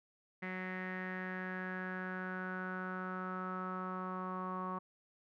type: tone with low-pass filter sweep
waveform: sawtooth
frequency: 185 Hz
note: F#3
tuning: in tune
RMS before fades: -41 dBFS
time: 0.42-4.79 s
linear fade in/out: 10 ms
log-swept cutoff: 2000 to 1100 Hz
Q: 7.7
effects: none